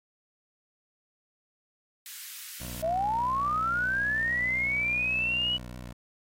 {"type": "high-pass noise", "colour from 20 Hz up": "white", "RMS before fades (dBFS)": -42, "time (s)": [2.06, 2.82], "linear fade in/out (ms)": 0, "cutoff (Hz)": 1500, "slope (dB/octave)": 24}
{"type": "tone with vibrato", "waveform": "15% pulse", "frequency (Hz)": 61.4, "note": "B1", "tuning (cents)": -9, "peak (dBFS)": -33, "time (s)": [2.6, 5.93], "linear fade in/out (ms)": 10, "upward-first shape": "sine", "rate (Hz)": 4.8, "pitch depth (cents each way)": 30}
{"type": "linear sweep", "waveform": "sine", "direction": "up", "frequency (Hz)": [622.3, 2960], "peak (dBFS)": -25, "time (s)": [2.82, 5.58], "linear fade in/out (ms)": 20}
{"effects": ["AAC 48 kbps"]}